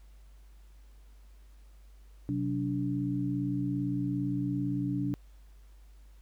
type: tone cluster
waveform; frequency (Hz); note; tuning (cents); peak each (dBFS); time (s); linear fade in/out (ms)
sine; 128.9 / 186.5 / 289.2; C3 / F#3 / D4; -26 / +14 / -27; -33 / -36 / -31; 2.29-5.14; 0
effects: added 50 Hz sine -51 dBFS peak until 6.21 s + pink hiss -68 dBFS RMS until 6.21 s